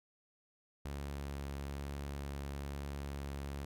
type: tone with vibrato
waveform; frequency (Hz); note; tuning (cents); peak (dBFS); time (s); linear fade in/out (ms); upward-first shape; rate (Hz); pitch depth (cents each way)
sawtooth; 70.3; C#2; +25; -36; 0.85-3.65; 5; triangle; 1.1; 11
effects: none